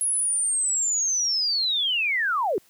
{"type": "linear sweep", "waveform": "sine", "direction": "down", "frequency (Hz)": [10650, 339.5], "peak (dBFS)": -21, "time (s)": [0.01, 2.58], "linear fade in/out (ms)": 0, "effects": ["white hiss -59 dBFS RMS until 2.69 s", "high-pass 100 Hz 12 dB/octave"]}